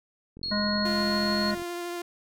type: click train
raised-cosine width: 3 ms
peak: -32 dBFS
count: 56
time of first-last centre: 0.37-1.62 s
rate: 44 Hz
type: tone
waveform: sine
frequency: 4310 Hz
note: C#8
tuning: 49 cents flat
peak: -29 dBFS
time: 0.43-1.51 s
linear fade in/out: 2 ms
type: harmonic tone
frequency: 207.7 Hz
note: G#3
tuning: in tune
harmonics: 1 / 3 / 5 / 7 / 9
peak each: -27 / -32 / -34 / -35 / -37 dBFS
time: 0.51-1.55 s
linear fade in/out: 10 ms
type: tone with vibrato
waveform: sawtooth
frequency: 348.3 Hz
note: F4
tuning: 5 cents flat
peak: -28 dBFS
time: 0.85-2.02 s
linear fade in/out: 5 ms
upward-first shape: sine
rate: 13 Hz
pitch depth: 12 cents each way
effects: none